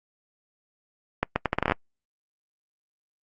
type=accelerating click train; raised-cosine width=0.5 ms; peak=-7 dBFS; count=11; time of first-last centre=1.23-1.721 s; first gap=130 ms; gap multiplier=0.75; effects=noise-tail reverb RT60 0.1 s tail -25 dB re dry + Opus 48 kbps